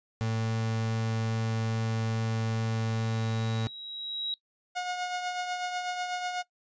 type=tone; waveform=35% pulse; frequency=112.2 Hz; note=A2; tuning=34 cents sharp; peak=-26 dBFS; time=0.21-3.67 s; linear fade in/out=0 ms
type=tone with exponential growth; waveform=sine; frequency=3852 Hz; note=B7; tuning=44 cents flat; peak=-28 dBFS; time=2.36-4.34 s; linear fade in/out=1 ms; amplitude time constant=430 ms
type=tone with tremolo; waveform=sawtooth; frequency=722 Hz; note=F#5; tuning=43 cents flat; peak=-25 dBFS; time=4.75-6.43 s; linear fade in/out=20 ms; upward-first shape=triangle; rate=8.1 Hz; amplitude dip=50%
effects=noise-tail reverb RT60 0.1 s tail -20 dB re dry + resampled to 16000 Hz